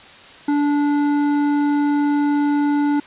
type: tone with hard clipping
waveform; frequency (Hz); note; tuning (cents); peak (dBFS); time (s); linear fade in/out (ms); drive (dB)
sine; 290.5; D4; -19; -17; 0.48-3; 5; 10
effects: white hiss -42 dBFS RMS until 3.06 s + resampled to 8000 Hz